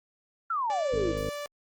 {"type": "exponential sweep", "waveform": "sine", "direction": "down", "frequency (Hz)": [1400, 311.1], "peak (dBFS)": -26, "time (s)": [0.5, 1.12], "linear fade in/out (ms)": 5}
{"type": "tone", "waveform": "sawtooth", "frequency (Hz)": 583, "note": "D5", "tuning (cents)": -13, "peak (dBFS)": -30, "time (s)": [0.7, 1.46], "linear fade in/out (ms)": 0}
{"type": "harmonic tone", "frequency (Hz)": 51.91, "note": "G#1", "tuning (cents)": 0, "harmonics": [1, 2, 3, 4, 5, 6, 8, 9, 10], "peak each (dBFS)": [-37, -39, -40, -46, -40, -45, -43, -34, -37], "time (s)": [0.92, 1.3], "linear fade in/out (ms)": 10}
{"effects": ["Opus 24 kbps"]}